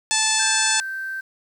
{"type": "harmonic tone", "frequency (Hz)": 875, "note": "A5", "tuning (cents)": -10, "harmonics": [1, 2, 3, 4, 5, 6, 7, 8, 9, 10], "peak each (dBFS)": [-27, -27, -27, -27, -27, -27, -27, -27, -27, -27], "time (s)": [0.11, 0.8], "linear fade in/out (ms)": 0}
{"type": "tone with pitch glide", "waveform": "sine", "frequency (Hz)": [1580, 1558.2], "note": ["G6", "G6"], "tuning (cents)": [13, -11], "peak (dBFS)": -26, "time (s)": [0.39, 1.21], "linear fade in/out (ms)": 10, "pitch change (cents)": -24, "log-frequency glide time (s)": [0.55, 0.77]}
{"effects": ["8-bit"]}